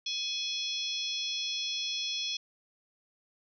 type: harmonic tone with a mistuned harmonic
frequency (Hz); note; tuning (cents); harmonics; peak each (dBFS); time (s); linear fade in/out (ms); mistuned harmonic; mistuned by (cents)
840; G#5; +19; 3 / 4 / 5 / 6 / 7; -41 / -34 / -39 / -38 / -44; 0.06-2.37; 5; 6; +90
effects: none